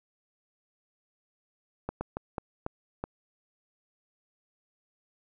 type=slowing click train; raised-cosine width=1 ms; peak=-18 dBFS; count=6; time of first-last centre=1.89-3.04 s; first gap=120 ms; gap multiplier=1.33; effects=none